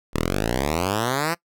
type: exponential sweep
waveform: 5% pulse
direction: up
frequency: 36.71 to 174.61 Hz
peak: -10 dBFS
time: 0.13-1.35 s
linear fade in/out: 20 ms
effects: noise-tail reverb RT60 0.1 s tail -23 dB re dry